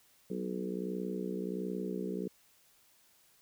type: harmonic tone with a mistuned harmonic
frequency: 61.4 Hz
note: B1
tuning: 9 cents flat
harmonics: 3 / 4 / 5 / 6 / 7 / 8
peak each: -38 / -44 / -43 / -42 / -40 / -48 dBFS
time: 0.3-2.28 s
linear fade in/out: 5 ms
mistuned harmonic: 3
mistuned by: +39 cents
effects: white hiss -66 dBFS RMS until 3.41 s